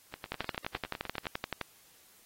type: two click trains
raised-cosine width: 0.3 ms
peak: -16 / -23 dBFS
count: 16 / 12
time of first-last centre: 0.32-1.613 / 0.14-1.256 s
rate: 11.6 / 9.86 Hz
effects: white hiss -61 dBFS RMS until 2.25 s + AAC 48 kbps